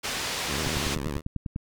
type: low-pass noise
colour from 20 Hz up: white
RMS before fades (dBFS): -31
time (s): 0.03-0.96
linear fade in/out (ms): 20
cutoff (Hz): 5200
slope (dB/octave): 12
type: tone with vibrato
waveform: 10% pulse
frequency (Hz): 73.4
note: D2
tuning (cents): 0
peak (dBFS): -22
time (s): 0.46-1.22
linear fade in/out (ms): 50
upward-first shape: sine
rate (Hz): 8.5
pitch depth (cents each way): 160
type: click train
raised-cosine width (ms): 5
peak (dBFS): -18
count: 10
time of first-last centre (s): 0.67-1.561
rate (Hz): 10.1
effects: none